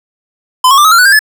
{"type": "tone with pitch steps", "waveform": "square", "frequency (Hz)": [1019, 1098.5, 1184.1, 1276.5, 1376, 1483.3, 1599, 1723.7], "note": ["C6", "C#6", "D6", "D#6", "F6", "F#6", "G6", "A6"], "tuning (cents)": [-46, -16, 14, 44, -26, 4, 34, -36], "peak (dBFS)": -4, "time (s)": [0.64, 1.192], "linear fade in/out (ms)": 5, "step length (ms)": 69, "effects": []}